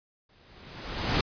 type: noise with exponential growth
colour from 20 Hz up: pink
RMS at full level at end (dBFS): -23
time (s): 0.29-1.21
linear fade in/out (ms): 5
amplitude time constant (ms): 200
effects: resampled to 11025 Hz